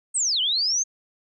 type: linear two-way sweep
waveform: sine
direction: down then up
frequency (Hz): 8630 to 2900 to 6480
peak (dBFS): -20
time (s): 0.14-0.84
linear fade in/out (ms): 20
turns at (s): 0.41
effects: none